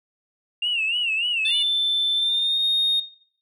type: tone with vibrato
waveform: sine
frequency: 2759 Hz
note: F7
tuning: 22 cents flat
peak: -20 dBFS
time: 0.62-1.63 s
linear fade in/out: 5 ms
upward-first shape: sine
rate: 3.4 Hz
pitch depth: 120 cents each way
type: tone with pitch glide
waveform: sine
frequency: 3536 to 3701 Hz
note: A7 to A#7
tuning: +8 to -13 cents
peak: -18 dBFS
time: 1.45-3 s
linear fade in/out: 5 ms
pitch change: +79 cents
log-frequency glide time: 2.15-2.59 s
effects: noise-tail reverb RT60 0.6 s tail -17 dB re dry + tanh soft clip ceiling -15 dBFS